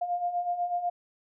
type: beating tone pair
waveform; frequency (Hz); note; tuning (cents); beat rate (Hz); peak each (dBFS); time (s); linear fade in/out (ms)
sine; 698.5 / 706.6; F5 / F5; 0 / +20; 8.1; -34 / -28; 0.01-0.9; 10
effects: none